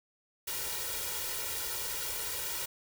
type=noise with comb filter; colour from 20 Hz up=white; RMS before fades=-36 dBFS; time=0.47-2.66 s; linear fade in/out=10 ms; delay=2.1 ms; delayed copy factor=+0.95; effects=none